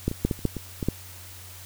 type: clicks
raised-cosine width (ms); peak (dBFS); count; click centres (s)
3; -10 / -18 / -8 / -12 / -30 / -9 / -18 / -15 / -9; 9; 0.08 / 0.114 / 0.25 / 0.312 / 0.391 / 0.453 / 0.567 / 0.828 / 0.886
effects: added 91 Hz sine -45 dBFS peak until 1.65 s + white hiss -45 dBFS RMS until 1.65 s